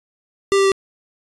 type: tone with pitch steps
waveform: square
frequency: 394.7 / 391.7 / 388.8 Hz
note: G4 / G4 / G4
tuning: +12 / -1 / -14 cents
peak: -13 dBFS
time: 0.52-0.718 s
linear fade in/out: 0 ms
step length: 66 ms
effects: resampled to 22050 Hz